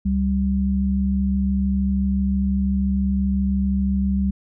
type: tone pair together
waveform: sine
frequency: 69.5 / 195.39 Hz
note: C#2 / G3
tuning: +5 / -5 cents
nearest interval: octave + tritone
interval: 1790 cents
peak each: -22 / -19 dBFS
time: 0.05-4.31 s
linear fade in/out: 10 ms
effects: none